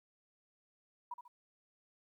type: tone with echo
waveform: sine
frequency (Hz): 970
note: B5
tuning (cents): -31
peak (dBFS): -39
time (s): 1.11-1.14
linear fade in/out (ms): 5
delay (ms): 70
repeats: 2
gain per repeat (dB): -8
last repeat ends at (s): 1.28
effects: 13-bit